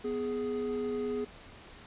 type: tone pair together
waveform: triangle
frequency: 247.5 / 416.7 Hz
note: B3 / G#4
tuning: +4 / +6 cents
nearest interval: major sixth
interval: 902 cents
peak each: -34 / -30 dBFS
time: 0.04-1.25 s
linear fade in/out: 10 ms
effects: pink hiss -51 dBFS RMS until 1.86 s + resampled to 8000 Hz